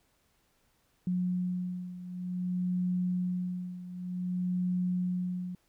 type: beating tone pair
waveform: sine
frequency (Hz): 180.4 / 180.94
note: F#3 / F#3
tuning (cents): -44 / -38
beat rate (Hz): 0.54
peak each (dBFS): -31 / -35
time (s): 1.07-5.55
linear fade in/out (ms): 2
effects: pink hiss -71 dBFS RMS until 5.68 s